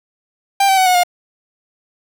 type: tone with pitch steps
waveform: 45% pulse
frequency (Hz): 791 / 770.3 / 750.1 / 730.4 / 711.2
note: G5 / G5 / F#5 / F#5 / F5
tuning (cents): +15 / -30 / +23 / -23 / +31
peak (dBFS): -10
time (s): 0.6-1.035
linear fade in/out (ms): 5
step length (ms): 87
effects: 7-bit